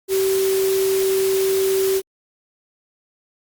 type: tone in noise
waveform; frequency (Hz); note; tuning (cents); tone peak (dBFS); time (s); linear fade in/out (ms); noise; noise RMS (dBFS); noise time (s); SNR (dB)
sine; 384.3; G4; -34; -16; 0.08-2.02; 50; white; -28; 0.08-2.02; +9
effects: Opus 48 kbps